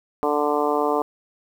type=harmonic tone; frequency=147.6 Hz; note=D3; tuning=9 cents sharp; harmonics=2 / 3 / 4 / 5 / 6 / 7 / 8; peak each=-27 / -23 / -27 / -26 / -28 / -27 / -30 dBFS; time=0.23-1.02 s; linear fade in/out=0 ms; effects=8-bit